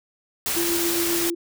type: noise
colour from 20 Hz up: white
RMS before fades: -25 dBFS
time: 0.46-1.3 s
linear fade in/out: 0 ms
type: tone with tremolo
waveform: sine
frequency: 340.9 Hz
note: F4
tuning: 42 cents flat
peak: -22 dBFS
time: 0.56-1.35 s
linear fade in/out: 10 ms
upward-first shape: sine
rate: 7.4 Hz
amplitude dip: 35%
effects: none